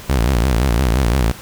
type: tone with vibrato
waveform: sawtooth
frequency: 61.5 Hz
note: B1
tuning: 7 cents flat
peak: -9 dBFS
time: 0.09-1.32 s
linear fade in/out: 10 ms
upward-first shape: sine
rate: 5.8 Hz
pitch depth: 210 cents each way
effects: pink hiss -36 dBFS RMS until 1.41 s